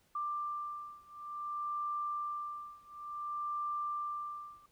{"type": "beating tone pair", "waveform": "sine", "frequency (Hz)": [1183, 1183.56], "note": ["D6", "D6"], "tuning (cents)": [12, 13], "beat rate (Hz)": 0.56, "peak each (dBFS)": [-39, -40], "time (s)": [0.15, 4.66], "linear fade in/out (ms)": 5, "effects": ["pink hiss -71 dBFS RMS until 4.71 s"]}